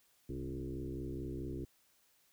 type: tone with frequency modulation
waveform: sine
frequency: 210 Hz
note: G#3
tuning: 19 cents sharp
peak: -38 dBFS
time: 0.29-1.65 s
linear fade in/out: 5 ms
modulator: 64.6 Hz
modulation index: 2.8
effects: white hiss -71 dBFS RMS until 2.32 s